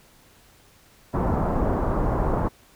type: low-pass noise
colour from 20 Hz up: pink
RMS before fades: -23 dBFS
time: 1.13-2.49 s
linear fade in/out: 20 ms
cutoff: 1100 Hz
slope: 24 dB/octave
effects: pink hiss -55 dBFS RMS until 2.75 s